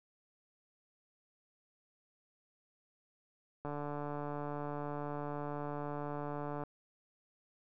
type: click train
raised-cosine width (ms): 1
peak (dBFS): -27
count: 437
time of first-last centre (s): 3.65-6.636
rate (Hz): 146
effects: none